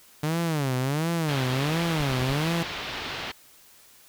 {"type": "tone with vibrato", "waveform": "sawtooth", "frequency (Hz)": 146.83, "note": "D3", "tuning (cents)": 0, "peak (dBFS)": -20, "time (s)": [0.23, 2.63], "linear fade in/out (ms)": 5, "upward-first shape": "sine", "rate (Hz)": 1.4, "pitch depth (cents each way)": 250}
{"type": "low-pass noise", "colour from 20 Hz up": "white", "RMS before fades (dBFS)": -34, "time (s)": [1.28, 3.32], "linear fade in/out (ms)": 10, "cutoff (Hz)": 3900, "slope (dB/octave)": 24}
{"type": "noise bursts", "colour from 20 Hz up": "brown", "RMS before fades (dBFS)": -35, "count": 4, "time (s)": [1.99, 2.329], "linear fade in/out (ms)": 10, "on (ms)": 48, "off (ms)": 49}
{"effects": ["white hiss -54 dBFS RMS until 4.08 s"]}